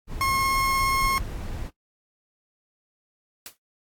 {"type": "noise", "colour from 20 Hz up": "brown", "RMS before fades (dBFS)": -32, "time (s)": [0.07, 1.71], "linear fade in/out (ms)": 50}
{"type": "tone with vibrato", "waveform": "30% pulse", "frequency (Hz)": 1078, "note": "C#6", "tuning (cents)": -49, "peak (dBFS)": -19, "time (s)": [0.21, 1.18], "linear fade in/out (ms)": 0, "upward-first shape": "triangle", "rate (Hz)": 17, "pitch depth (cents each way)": 9}
{"type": "noise with exponential decay", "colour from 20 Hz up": "white", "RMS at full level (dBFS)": -34, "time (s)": [3.46, 3.57], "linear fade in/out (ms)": 1, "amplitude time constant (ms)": 23}
{"effects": ["noise-tail reverb RT60 0.1 s tail -17 dB re dry", "AAC 64 kbps"]}